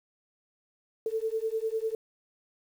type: beating tone pair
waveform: sine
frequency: 439.5 / 449.5 Hz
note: A4 / A4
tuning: -2 / +37 cents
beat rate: 10 Hz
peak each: -31 dBFS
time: 1.06-1.95 s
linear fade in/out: 2 ms
effects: 9-bit